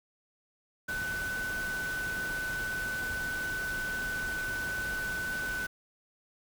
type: tone in noise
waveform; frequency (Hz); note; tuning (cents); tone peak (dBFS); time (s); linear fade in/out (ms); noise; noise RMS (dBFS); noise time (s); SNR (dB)
sine; 1503; F#6; +27; -32; 0.88-5.67; 10; pink; -41; 0.88-5.67; +6
effects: none